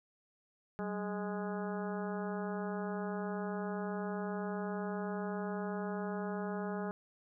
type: harmonic tone with a mistuned harmonic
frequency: 207.7 Hz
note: G#3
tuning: in tune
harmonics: 1 / 2 / 3 / 4 / 5 / 6 / 7 / 8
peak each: -38 / -41 / -45 / -45 / -51 / -49 / -50 / -54 dBFS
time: 0.79-6.91 s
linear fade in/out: 0 ms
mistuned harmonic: 1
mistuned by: -150 cents
effects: none